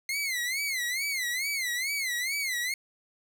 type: tone with vibrato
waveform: sawtooth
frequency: 2093 Hz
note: C7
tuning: in tune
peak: -25 dBFS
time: 0.09-2.74 s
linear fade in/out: 2 ms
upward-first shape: sine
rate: 2.3 Hz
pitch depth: 160 cents each way
effects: none